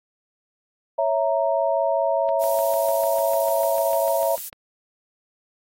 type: chord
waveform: sine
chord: A# diminished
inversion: first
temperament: equal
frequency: 554.4 / 659.3 / 932.3 Hz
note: C#5 / E5 / A#5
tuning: 0 / 0 / 0 cents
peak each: -23 / -21 / -26 dBFS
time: 0.98-4.36 s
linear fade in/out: 10 ms
type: click train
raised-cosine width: 0.3 ms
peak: -25 dBFS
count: 16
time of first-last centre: 2.29-4.529 s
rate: 6.7 Hz
type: noise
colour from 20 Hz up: violet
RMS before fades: -31 dBFS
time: 2.4-4.5 s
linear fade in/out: 20 ms
effects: AAC 48 kbps